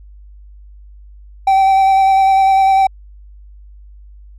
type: tone with vibrato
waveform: triangle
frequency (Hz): 773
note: G5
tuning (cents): -24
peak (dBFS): -6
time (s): 1.47-2.87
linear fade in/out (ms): 5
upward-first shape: square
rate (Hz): 10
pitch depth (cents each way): 12
effects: added 50 Hz sine -36 dBFS peak until 4.38 s